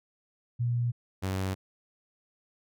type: tone pair in turn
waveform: sine / sawtooth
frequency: 120 / 95.02 Hz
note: B2 / F#2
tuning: -49 / +47 cents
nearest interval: major third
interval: 404 cents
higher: first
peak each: -25 dBFS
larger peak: neither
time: 0.59-0.92 / 1.22-1.55 s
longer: neither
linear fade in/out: 20 ms
effects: none